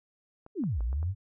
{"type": "clicks", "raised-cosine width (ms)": 1, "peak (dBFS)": -34, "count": 5, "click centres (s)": [0.464, 0.638, 0.807, 0.929, 1.029]}
{"type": "exponential two-way sweep", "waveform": "sine", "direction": "down then up", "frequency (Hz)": [454.6, 52.7, 103.9], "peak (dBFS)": -27, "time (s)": [0.55, 1.15], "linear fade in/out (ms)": 50, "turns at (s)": 0.81}
{"effects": []}